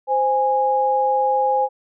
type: tone pair together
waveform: sine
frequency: 520.3 / 826 Hz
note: C5 / G#5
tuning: -10 / -10 cents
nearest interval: minor sixth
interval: 800 cents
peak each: -20 / -17 dBFS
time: 0.07-1.69 s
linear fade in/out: 50 ms
effects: none